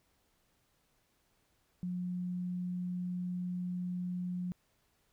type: tone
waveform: sine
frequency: 179.4 Hz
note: F3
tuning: 47 cents sharp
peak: -34 dBFS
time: 1.83-4.52 s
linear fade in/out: 0 ms
effects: pink hiss -74 dBFS RMS until 5.12 s